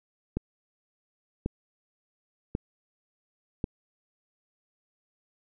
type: click train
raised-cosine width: 3 ms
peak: -15 dBFS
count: 4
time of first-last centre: 0.37-3.642 s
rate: 0.917 Hz
effects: none